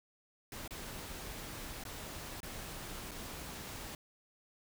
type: noise with dropouts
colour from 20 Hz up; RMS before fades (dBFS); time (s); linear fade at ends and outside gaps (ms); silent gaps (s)
pink; -45; 0.52-3.95; 2; 0.678-0.707 / 1.838-1.851 / 2.404-2.43 / 3.111-3.115
effects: none